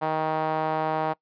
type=tone with band-pass filter; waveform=sawtooth; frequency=157.1 Hz; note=D#3; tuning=17 cents sharp; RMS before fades=-26 dBFS; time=0.01-1.14 s; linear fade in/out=20 ms; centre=820 Hz; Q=2.5; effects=noise-tail reverb RT60 0.1 s tail -23 dB re dry + resampled to 11025 Hz